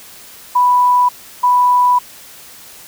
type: tone bursts at uneven times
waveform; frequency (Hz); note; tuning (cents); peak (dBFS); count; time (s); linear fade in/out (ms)
sine; 987.8; B5; 0; -8; 2; 0.55-1.09 / 1.43-1.99; 10
effects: white hiss -38 dBFS RMS until 2.87 s